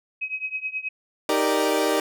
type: tone with tremolo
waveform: sine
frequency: 2539 Hz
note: D#7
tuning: 34 cents sharp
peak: -23 dBFS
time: 0.21-0.89 s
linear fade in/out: 10 ms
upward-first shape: triangle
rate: 9.4 Hz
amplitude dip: 95%
type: chord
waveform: 30% pulse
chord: Eb major seventh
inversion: none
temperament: equal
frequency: 311.1 / 392 / 466.2 / 587.3 Hz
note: Eb4 / G4 / Bb4 / D5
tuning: 0 / 0 / 0 / 0 cents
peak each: -23 dBFS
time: 1.29-2 s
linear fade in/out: 2 ms
effects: none